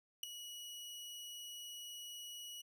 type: tone with ADSR envelope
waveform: sawtooth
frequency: 2919 Hz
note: F#7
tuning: 24 cents flat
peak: -30 dBFS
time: 0.23-2.62 s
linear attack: 5 ms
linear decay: 4 ms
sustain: -14 dB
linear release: 13 ms
effects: none